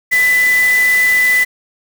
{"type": "tone in noise", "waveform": "sine", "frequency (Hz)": 1997, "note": "B6", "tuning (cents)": 19, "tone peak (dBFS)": -9, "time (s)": [0.11, 1.45], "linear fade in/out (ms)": 20, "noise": "white", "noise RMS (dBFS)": -24, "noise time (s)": [0.11, 1.45], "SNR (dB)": 12, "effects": []}